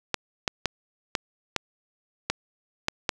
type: clicks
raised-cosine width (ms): 0.2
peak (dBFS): -6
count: 8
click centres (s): 0.143 / 0.478 / 0.657 / 1.152 / 1.563 / 2.3 / 2.884 / 3.092
effects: 7-bit